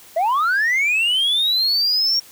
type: linear sweep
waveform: sine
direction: up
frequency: 622 to 5588 Hz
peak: -13 dBFS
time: 0.16-2.2 s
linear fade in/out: 10 ms
effects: tanh soft clip ceiling -14 dBFS + white hiss -45 dBFS RMS until 2.31 s